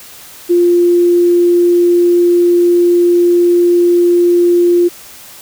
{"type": "tone", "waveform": "sine", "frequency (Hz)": 349.2, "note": "F4", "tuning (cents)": 0, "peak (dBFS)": -6, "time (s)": [0.49, 4.89], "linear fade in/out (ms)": 20, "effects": ["white hiss -35 dBFS RMS until 5.41 s"]}